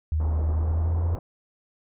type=tone with pitch glide; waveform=sine; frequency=77.78 to 84.33 Hz; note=D#2 to E2; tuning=0 to +40 cents; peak=-21 dBFS; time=0.12-1.15 s; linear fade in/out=0 ms; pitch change=+140 cents; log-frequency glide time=0.5-1.04 s
type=low-pass noise; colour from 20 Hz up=pink; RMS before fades=-37 dBFS; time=0.2-1.19 s; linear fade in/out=2 ms; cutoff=1000 Hz; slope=24 dB/octave
effects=none